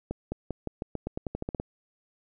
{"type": "accelerating click train", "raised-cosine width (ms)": 2, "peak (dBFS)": -18, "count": 14, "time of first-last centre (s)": [0.11, 1.599], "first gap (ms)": 210, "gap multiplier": 0.89, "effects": []}